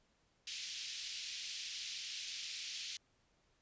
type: band-pass noise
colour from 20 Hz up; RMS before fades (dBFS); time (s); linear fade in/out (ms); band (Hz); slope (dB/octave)
white; -45; 0.47-2.97; 2; 2500 to 5700; 24
effects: pink hiss -75 dBFS RMS until 3.61 s + resampled to 16000 Hz